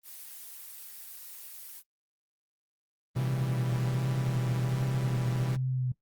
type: noise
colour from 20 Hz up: blue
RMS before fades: -45 dBFS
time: 0.03-1.83 s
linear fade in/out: 50 ms
type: chord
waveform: sawtooth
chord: A# diminished seventh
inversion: none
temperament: equal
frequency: 116.54 / 138.59 / 164.81 / 196 Hz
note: A#2 / C#3 / E3 / G3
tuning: 0 / 0 / 0 / 0 cents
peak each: -38 / -38 / -35 / -36 dBFS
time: 3.15-5.57 s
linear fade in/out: 20 ms
type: tone with vibrato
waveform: sine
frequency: 126.8 Hz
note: B2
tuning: 46 cents sharp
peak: -27 dBFS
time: 3.16-5.92 s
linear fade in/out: 5 ms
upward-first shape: sine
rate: 1.3 Hz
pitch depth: 38 cents each way
effects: noise-tail reverb RT60 0.1 s tail -20 dB re dry + Opus 24 kbps